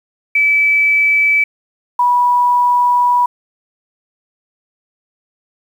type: tone pair in turn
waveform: sine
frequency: 2304 / 976.6 Hz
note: D7 / B5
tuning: -34 / -20 cents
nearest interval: octave + minor third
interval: 1486 cents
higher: first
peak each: -9 dBFS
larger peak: neither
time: 0.35-1.44 / 1.99-3.26 s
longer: second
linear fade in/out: 5 ms
effects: 7-bit